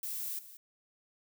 violet noise with echo, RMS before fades -38 dBFS, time 0.03-0.39 s, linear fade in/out 2 ms, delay 180 ms, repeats 1, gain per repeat -14 dB, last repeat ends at 0.57 s, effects none

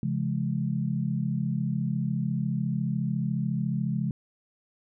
sine tone cluster, 135.8 / 169.9 / 209.8 Hz, C#3 / F3 / G#3, -35 / -47 / +18 cents, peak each -29 / -30 / -30 dBFS, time 0.03-4.11 s, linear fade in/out 2 ms, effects none

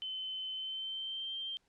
sine tone with pitch glide, 3057 to 3154 Hz, G7 to G7, -44 to +10 cents, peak -37 dBFS, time 0.02-1.57 s, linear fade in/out 0 ms, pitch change +54 cents, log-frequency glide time 0.52-1.35 s, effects pink hiss -75 dBFS RMS until 1.68 s + low-pass 8000 Hz 12 dB/octave

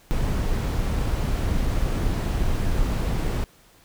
brown noise, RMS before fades -23 dBFS, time 0.11-3.44 s, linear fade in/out 0 ms, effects pink hiss -55 dBFS RMS until 3.84 s

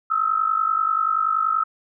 sine tone pair together, 1275.6 / 1326 Hz, D#6 / E6, +43 / +10 cents, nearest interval minor second, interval 67 cents, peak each -21 dBFS, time 0.1-1.64 s, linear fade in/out 10 ms, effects none

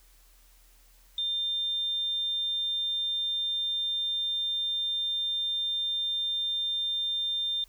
sine tone, 3600 Hz, A7, 39 cents sharp, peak -27 dBFS, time 1.18-7.64 s, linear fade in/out 2 ms, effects added 40 Hz sine -57 dBFS peak until 7.68 s + white hiss -62 dBFS RMS until 7.68 s

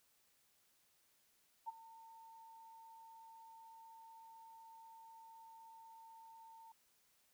sine tone with ADSR envelope, 904 Hz, A5, 47 cents sharp, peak -39 dBFS, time 1.66-6.72 s, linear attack 26 ms, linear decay 21 ms, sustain -17 dB, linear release 3 ms, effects white hiss -75 dBFS RMS until 7.33 s

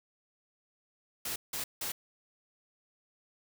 white noise bursts, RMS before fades -36 dBFS, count 3, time 1.25-1.92 s, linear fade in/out 5 ms, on 110 ms, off 170 ms, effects none

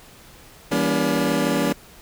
25% pulse chord, E diminished seventh, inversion none, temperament just, 164.81 / 197.78 / 237.3 / 284.8 Hz, E3 / G3 / Bb3 / Db4, 0 / +16 / +31 / +47 cents, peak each -23 / -22 / -21 / -19 dBFS, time 0.71-1.73 s, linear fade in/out 10 ms, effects pink hiss -47 dBFS RMS until 2.01 s

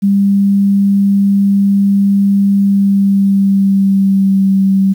sine tone with pitch glide, 198.8 to 193.59 Hz, G3 to G3, +25 to -21 cents, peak -7 dBFS, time 0.02-4.94 s, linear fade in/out 20 ms, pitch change -46 cents, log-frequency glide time 2.57-4.51 s, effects 7-bit

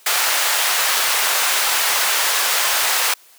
pink high-pass noise, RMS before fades -18 dBFS, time 0.06-3.14 s, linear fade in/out 5 ms, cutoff 940 Hz, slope 12 dB/octave, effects white hiss -49 dBFS RMS until 3.38 s + high-pass 400 Hz 12 dB/octave

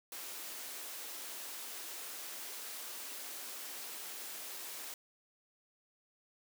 white high-pass noise, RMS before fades -45 dBFS, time 0.12-4.94 s, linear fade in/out 2 ms, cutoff 260 Hz, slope 24 dB/octave, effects none

